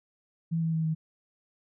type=tone with pitch steps; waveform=sine; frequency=164.81 / 162.73 / 160.67 / 158.65 Hz; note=E3 / E3 / E3 / D#3; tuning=0 / -22 / -44 / +34 cents; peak=-25 dBFS; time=0.51-0.95 s; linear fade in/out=20 ms; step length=110 ms; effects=none